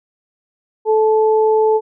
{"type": "tone pair together", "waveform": "sine", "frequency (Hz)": [436, 870], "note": ["A4", "A5"], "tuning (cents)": [-16, -20], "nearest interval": "octave", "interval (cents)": 1196, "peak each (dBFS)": [-11, -18], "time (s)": [0.85, 1.81], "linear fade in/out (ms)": 50, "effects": []}